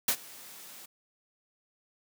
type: noise with ADSR envelope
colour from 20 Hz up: white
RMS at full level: -24 dBFS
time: 0.08-0.86 s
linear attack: 4 ms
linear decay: 73 ms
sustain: -24 dB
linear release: 9 ms
effects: high-pass 150 Hz 12 dB/octave